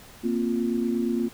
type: chord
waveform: sine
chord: Bb suspended second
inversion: none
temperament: equal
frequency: 233.1 / 261.6 / 349.2 Hz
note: Bb3 / C4 / F4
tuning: 0 / 0 / 0 cents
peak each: -25 / -29 / -28 dBFS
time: 0.23-1.29 s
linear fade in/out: 20 ms
effects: pink hiss -48 dBFS RMS until 1.33 s